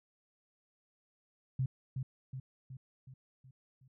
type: tone with echo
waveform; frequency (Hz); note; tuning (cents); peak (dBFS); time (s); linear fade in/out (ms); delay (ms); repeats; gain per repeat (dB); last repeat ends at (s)
sine; 130.81; C3; 0; -29; 1.59-1.66; 5; 370; 6; -5; 3.88
effects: none